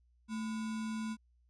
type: tone with sample-and-hold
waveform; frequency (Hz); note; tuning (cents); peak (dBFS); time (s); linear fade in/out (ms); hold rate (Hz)
sine; 220; A3; 0; -35; 0.28-1.17; 50; 1225
effects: added 60 Hz sine -66 dBFS peak until 1.49 s + resampled to 22050 Hz